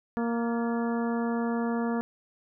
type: harmonic tone with a mistuned harmonic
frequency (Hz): 233.1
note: A#3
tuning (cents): 0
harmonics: 1 / 2 / 3 / 4 / 5 / 6 / 7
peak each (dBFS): -27 / -33 / -37 / -39 / -41 / -43 / -44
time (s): 0.17-2.01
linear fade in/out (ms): 0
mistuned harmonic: 7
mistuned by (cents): +72
effects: none